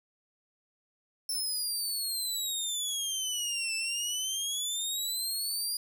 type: exponential two-way sweep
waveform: 20% pulse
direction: down then up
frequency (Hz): 5360 to 2637 to 4861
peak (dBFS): -25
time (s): 1.29-5.77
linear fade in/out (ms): 2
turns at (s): 3.75
effects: none